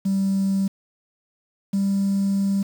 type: tone pair in turn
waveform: triangle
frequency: 194.4 / 197 Hz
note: G3 / G3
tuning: -14 / +9 cents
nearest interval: unison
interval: 23 cents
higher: second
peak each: -15 dBFS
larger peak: neither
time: 0.05-0.68 / 1.73-2.63 s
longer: second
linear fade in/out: 10 ms
effects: tanh soft clip ceiling -15 dBFS + 7-bit